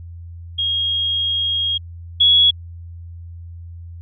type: tone pair in turn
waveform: sine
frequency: 3264 / 3354 Hz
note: G#7 / G#7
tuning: -31 / +16 cents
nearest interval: unison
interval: 47 cents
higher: second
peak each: -17 / -9 dBFS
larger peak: second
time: 0.58-1.78 / 2.2-2.51 s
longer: first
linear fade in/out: 10 ms
effects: added 85 Hz sine -32 dBFS peak until 4.01 s